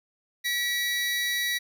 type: tone pair together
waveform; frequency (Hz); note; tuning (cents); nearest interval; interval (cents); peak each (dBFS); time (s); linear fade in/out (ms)
25% pulse; 1938.2 / 2285; B6 / D7; -33 / -48; minor third; 285; -22 / -33; 0.44-1.59; 20
effects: none